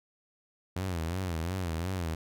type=tone with vibrato; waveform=sawtooth; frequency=87.31 Hz; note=F2; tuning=in tune; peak=-27 dBFS; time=0.76-2.15 s; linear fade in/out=5 ms; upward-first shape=sine; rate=2.8 Hz; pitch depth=150 cents each way; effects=none